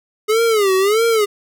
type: tone with vibrato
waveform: square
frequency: 417.6 Hz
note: G#4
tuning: 10 cents sharp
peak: -13 dBFS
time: 0.28-1.26 s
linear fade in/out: 20 ms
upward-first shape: sine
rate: 1.6 Hz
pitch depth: 180 cents each way
effects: none